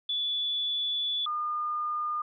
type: tone pair in turn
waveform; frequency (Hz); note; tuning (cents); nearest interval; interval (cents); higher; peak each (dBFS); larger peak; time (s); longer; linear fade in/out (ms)
sine; 3448 / 1214.5; A7 / D#6; -36 / -42; octave + tritone; 1806; first; -27 / -28; first; 0.09-1.26 / 1.26-2.22; first; 5
effects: none